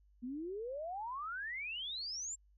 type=exponential sweep; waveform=sine; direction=up; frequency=235.1 to 7600 Hz; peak=-39 dBFS; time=0.22-2.36 s; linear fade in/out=20 ms; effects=added 50 Hz sine -64 dBFS peak until 2.57 s